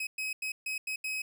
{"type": "tone bursts at uneven times", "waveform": "40% pulse", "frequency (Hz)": 2542, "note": "D#7", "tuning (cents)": 36, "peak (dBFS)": -31, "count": 6, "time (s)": [[0, 0.07], [0.18, 0.33], [0.42, 0.52], [0.66, 0.78], [0.87, 0.96], [1.04, 1.22]], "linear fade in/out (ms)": 5, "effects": []}